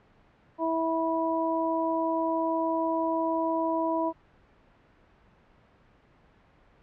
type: harmonic tone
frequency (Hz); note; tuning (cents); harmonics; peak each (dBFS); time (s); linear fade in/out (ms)
326.3; E4; -18; 1 / 2 / 3; -29 / -29 / -29; 0.58-4.13; 50
effects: pink hiss -60 dBFS RMS until 6.82 s + low-pass 2000 Hz 12 dB/octave